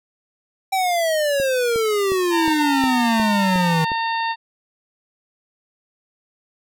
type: exponential sweep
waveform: square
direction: down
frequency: 779 to 157.9 Hz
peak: -18 dBFS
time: 0.72-3.85 s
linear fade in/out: 10 ms
type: click train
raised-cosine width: 2 ms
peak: -17 dBFS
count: 8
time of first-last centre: 1.4-3.918 s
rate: 2.78 Hz
type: harmonic tone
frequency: 912 Hz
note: A#5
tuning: 38 cents flat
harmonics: 1 / 2 / 3 / 4 / 5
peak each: -21 / -27 / -31 / -33 / -35 dBFS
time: 2.3-4.36 s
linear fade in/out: 50 ms
effects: none